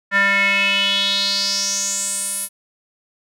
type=tone with band-pass filter sweep; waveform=square; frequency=198.4 Hz; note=G3; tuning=21 cents sharp; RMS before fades=-19 dBFS; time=0.11-2.49 s; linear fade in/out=50 ms; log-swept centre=1700 to 11000 Hz; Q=5.6; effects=none